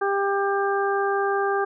harmonic tone, 397.2 Hz, G4, 23 cents sharp, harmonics 1 / 2 / 3 / 4, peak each -23 / -26 / -28 / -29 dBFS, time 0.01-1.65 s, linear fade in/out 10 ms, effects none

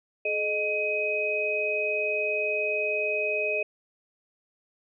sine tone cluster, 426.5 / 617 / 2520 Hz, G#4 / D#5 / D#7, +46 / -15 / +21 cents, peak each -31 / -30 / -27 dBFS, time 0.25-3.63 s, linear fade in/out 5 ms, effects none

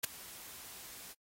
white noise with ADSR envelope, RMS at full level -29 dBFS, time 0.03-1.14 s, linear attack 13 ms, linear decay 8 ms, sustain -21 dB, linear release 23 ms, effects noise-tail reverb RT60 0.1 s tail -25 dB re dry + AAC 48 kbps

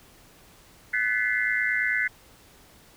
sine tone cluster, 1504 / 1730 / 1981 / 2090 Hz, F#6 / A6 / B6 / C7, +28 / -30 / +5 / -2 cents, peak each -28 dBFS, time 0.93-2.08 s, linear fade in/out 10 ms, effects pink hiss -54 dBFS RMS until 2.96 s

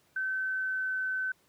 sine tone with pitch glide, 1534 to 1523.4 Hz, G6 to G6, -38 to -50 cents, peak -29 dBFS, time 0.16-1.32 s, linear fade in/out 5 ms, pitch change -12 cents, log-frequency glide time 0.29-0.94 s, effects pink hiss -67 dBFS RMS until 1.48 s + high-pass 100 Hz 12 dB/octave

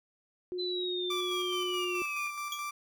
sine tone with pitch glide, 361 to 358.3 Hz, F#4 to F4, -43 to +44 cents, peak -33 dBFS, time 0.52-2.02 s, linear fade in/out 0 ms, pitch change -13 cents, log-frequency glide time 1.77-1.89 s
sine linear sweep, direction down, 4057 to 2366 Hz, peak -34 dBFS, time 0.58-2.31 s, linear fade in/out 20 ms
30% pulse tone with tremolo, 1174.7 Hz, D6, in tune, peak -32 dBFS, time 1.1-2.71 s, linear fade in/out 5 ms, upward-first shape square, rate 4.7 Hz, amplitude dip 35%
35% pulse tone with exponential decay, 3337 Hz, G#7, 8 cents sharp, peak -29 dBFS, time 2.52-2.66 s, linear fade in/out 2 ms, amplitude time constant 30 ms
effects none

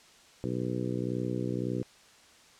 harmonic tone, 61.8 Hz, B1, 2 cents sharp, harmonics 2 / 3 / 4 / 5 / 6 / 7 / 8, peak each -35 / -36 / -38 / -36 / -37 / -42 / -41 dBFS, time 0.44-1.83 s, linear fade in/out 0 ms, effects white hiss -57 dBFS RMS until 2.59 s + low-pass 7000 Hz 12 dB/octave

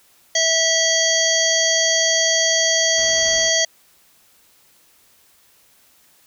harmonic tone, 652 Hz, E5, 19 cents flat, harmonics 1 / 3 / 5 / 7 / 9 / 10, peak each -22 / -22 / -22 / -22 / -22 / -22 dBFS, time 0.35-3.65 s, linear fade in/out 5 ms
pink low-pass noise, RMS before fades -40 dBFS, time 2.97-3.5 s, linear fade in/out 10 ms, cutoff 3100 Hz, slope 48 dB/octave
effects white hiss -55 dBFS RMS until 6.26 s

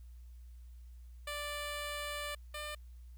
10% pulse tone pair in turn, 587.3 / 597.9 Hz, D5 / D5, 0 / +31 cents, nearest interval unison, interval 31 cents, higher second, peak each -30 / -32 dBFS, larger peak first, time 1.27-2.35 / 2.54-2.75 s, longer first, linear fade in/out 5 ms, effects added 60 Hz sine -49 dBFS peak until 3.17 s + white hiss -74 dBFS RMS until 3.17 s

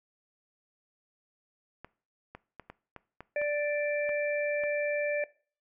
clicks, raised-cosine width 0.5 ms, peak -28 dBFS, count 9, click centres 1.846 / 2.35 / 2.597 / 2.7 / 2.963 / 3.206 / 3.416 / 4.092 / 4.637 s
harmonic tone, 587.3 Hz, D5, in tune, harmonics 1 / 3 / 4, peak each -28 / -37 / -37 dBFS, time 3.36-5.24 s, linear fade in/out 2 ms
effects noise-tail reverb RT60 0.4 s tail -20 dB re dry

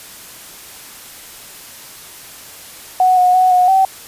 sine tone with pitch steps, 740 / 727 / 741 / 727 / 767 Hz, F#5 / F#5 / F#5 / F#5 / G5, 0 / -31 / +2 / -31 / -38 cents, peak -8 dBFS, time 3-3.85 s, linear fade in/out 2 ms, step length 170 ms, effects white hiss -36 dBFS RMS until 4.07 s + resampled to 32000 Hz

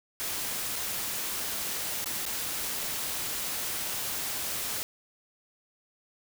white noise with dropouts, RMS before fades -33 dBFS, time 0.2-4.83 s, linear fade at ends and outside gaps 0 ms, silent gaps 0.757-0.761 / 2.043-2.059 / 2.254-2.263 s, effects none

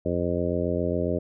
harmonic tone, 87.31 Hz, F2, in tune, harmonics 1 / 2 / 3 / 4 / 5 / 6 / 7, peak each -31 / -31 / -31 / -31 / -31 / -31 / -31 dBFS, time 0.05-1.19 s, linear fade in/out 10 ms, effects none

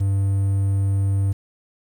triangle tone, 98 Hz, G2, in tune, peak -15 dBFS, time 0-1.33 s, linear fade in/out 10 ms, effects 8-bit

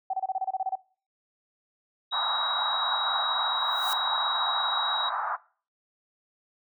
sine tone bursts, 761 Hz, F#5, 48 cents sharp, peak -25 dBFS, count 11, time 0.1-0.755 s, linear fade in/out 5 ms, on 35 ms, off 27 ms
sine tone, 3832 Hz, A#7, 47 cents sharp, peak -28 dBFS, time 2.11-5.1 s, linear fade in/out 20 ms
white band-pass noise, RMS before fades -30 dBFS, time 2.12-5.37 s, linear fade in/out 20 ms, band 740 to 1400 Hz, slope 48 dB/octave
blue noise with exponential growth, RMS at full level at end -33 dBFS, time 3.56-3.93 s, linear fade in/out 0 ms, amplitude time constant 79 ms
effects noise-tail reverb RT60 0.4 s tail -20 dB re dry

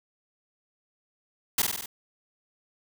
white noise with echo, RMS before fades -23 dBFS, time 1.58-1.62 s, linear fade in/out 5 ms, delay 48 ms, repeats 5, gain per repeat -3 dB, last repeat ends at 1.86 s, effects none

